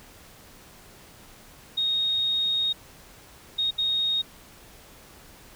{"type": "tone bursts at uneven times", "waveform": "sine", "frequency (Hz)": 3729, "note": "A#7", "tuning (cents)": 0, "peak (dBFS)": -22, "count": 3, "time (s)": [[1.77, 2.73], [3.58, 3.71], [3.78, 4.22]], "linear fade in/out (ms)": 10, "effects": ["pink hiss -50 dBFS RMS until 5.55 s"]}